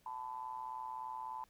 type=ring-modulated tone; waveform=triangle; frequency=61.7 Hz; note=B1; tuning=1 cent flat; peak=-36 dBFS; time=0.06-1.44 s; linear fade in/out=0 ms; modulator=943 Hz; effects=pink hiss -71 dBFS RMS until 1.49 s